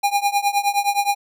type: tone with tremolo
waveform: square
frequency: 810 Hz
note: G#5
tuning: 43 cents flat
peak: -14 dBFS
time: 0.03-1.15 s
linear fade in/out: 10 ms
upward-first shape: triangle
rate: 9.6 Hz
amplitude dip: 95%
effects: none